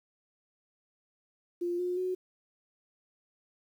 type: tone with pitch steps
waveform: sine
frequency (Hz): 349.2 / 358.6 / 368.3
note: F4 / F4 / F#4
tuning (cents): 0 / +46 / -8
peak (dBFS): -29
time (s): 1.61-2.15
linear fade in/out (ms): 10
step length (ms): 180
effects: 10-bit